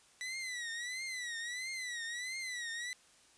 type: tone with vibrato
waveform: sawtooth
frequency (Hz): 1969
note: B6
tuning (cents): -6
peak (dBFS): -35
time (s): 0.21-2.93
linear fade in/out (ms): 0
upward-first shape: triangle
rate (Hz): 1.5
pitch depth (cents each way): 140
effects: white hiss -64 dBFS RMS until 3.37 s + resampled to 22050 Hz